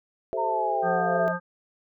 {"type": "chord", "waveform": "sine", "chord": "A minor seventh", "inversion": "third", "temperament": "equal with one note detuned", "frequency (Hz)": [383.3, 440, 523.3, 659.3], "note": ["G4", "A4", "C5", "E5"], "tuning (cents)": [-39, 0, 0, 0], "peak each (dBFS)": [-34, -32, -32, -30], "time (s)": [0.33, 1.28], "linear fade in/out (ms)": 0}
{"type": "linear sweep", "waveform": "sine", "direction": "down", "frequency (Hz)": [928, 633], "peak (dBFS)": -25, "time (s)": [0.37, 1.33], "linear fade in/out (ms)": 20}
{"type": "harmonic tone", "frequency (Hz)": 175.8, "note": "F3", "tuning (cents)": 12, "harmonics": [1, 3, 5, 7, 9], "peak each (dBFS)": [-31, -33, -35, -32, -32], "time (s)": [0.82, 1.4], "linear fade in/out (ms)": 50}
{"effects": []}